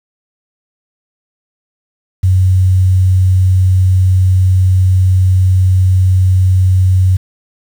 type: tone with quantisation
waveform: sine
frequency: 93 Hz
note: F#2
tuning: 9 cents sharp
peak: -6 dBFS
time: 2.23-7.17 s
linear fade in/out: 10 ms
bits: 6
effects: none